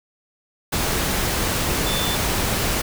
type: tone in noise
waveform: sine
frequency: 3520 Hz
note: A7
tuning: in tune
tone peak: -26 dBFS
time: 1.86-2.16 s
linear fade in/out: 10 ms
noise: pink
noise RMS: -22 dBFS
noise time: 0.72-2.82 s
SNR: -7 dB
effects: none